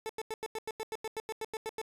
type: tone bursts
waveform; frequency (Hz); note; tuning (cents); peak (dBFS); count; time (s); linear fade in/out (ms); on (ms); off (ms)
30% pulse; 440; A4; 0; -32; 15; 0.06-1.815; 0; 33; 90
effects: resampled to 32000 Hz